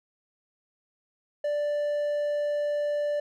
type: tone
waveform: triangle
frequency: 587.3 Hz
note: D5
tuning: in tune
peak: -23 dBFS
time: 1.44-3.2 s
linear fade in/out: 5 ms
effects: none